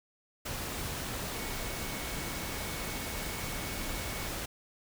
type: tone in noise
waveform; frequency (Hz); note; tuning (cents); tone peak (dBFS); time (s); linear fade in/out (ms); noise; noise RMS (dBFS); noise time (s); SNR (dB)
sine; 2217; C#7; 0; -47; 1.34-4.28; 10; pink; -37; 0.45-4.46; -13
effects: none